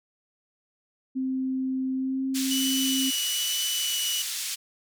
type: tone with pitch glide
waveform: sine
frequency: 261.6 to 266 Hz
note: C4 to C4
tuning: 0 to +29 cents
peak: -25 dBFS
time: 1.15-3.11 s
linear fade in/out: 20 ms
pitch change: +29 cents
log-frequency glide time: 1.94-2.25 s
type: band-pass noise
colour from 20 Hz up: white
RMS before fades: -32 dBFS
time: 2.34-4.56 s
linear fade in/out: 20 ms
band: 2800 to 8500 Hz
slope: 12 dB/octave
type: tone with vibrato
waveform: sawtooth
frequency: 2960 Hz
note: F#7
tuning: in tune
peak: -24 dBFS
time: 2.51-4.22 s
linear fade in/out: 2 ms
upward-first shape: sine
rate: 1.1 Hz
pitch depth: 10 cents each way
effects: none